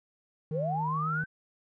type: tone with vibrato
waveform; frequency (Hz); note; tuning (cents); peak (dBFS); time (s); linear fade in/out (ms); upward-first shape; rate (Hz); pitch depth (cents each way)
triangle; 155.8; D#3; +3; -30; 0.51-1.24; 2; triangle; 7.5; 26
type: linear sweep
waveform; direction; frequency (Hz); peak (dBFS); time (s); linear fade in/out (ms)
sine; up; 425.8 to 1568; -29; 0.51-1.26; 50
effects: none